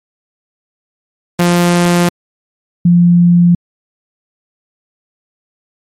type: tone pair in turn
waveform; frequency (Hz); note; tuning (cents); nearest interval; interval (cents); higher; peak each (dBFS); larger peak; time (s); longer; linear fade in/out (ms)
sawtooth / sine; 174.61 / 173.94; F3 / F3; 0 / -7; unison; 7; first; -4; neither; 1.39-2.09 / 2.85-3.55; neither; 5
effects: MP3 64 kbps